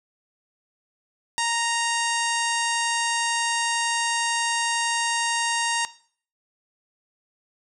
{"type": "harmonic tone", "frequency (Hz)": 931, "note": "A#5", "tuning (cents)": -2, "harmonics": [1, 2, 3, 4, 5, 6, 7, 8, 9, 10], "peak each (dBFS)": [-26, -29, -31, -32, -33, -34, -34, -35, -36, -36], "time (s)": [1.38, 5.85], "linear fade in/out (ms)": 0, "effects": ["noise-tail reverb RT60 0.5 s tail -18 dB re dry"]}